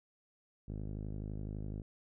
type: tone with low-pass filter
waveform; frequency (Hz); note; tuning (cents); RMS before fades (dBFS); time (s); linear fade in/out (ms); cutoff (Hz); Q
5% pulse; 51.91; G#1; 0; -41; 0.68-1.82; 5; 180; 0.53
effects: none